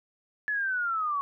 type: linear sweep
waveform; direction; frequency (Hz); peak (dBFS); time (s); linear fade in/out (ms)
sine; down; 1724 to 1103; -26; 0.48-1.21; 0
effects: none